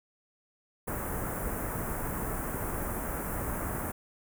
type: band-stop noise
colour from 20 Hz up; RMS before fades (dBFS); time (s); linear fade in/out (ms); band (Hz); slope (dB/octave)
pink; -34; 0.87-3.92; 10; 1700 to 9600; 24
effects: none